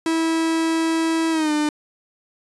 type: tone with pitch glide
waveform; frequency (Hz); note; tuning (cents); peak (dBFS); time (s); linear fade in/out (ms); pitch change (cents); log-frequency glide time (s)
45% pulse; 325.7 to 300.4; E4 to D4; -21 to +39; -18; 0.06-1.69; 2; -140; 1.31-1.52
effects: resampled to 24000 Hz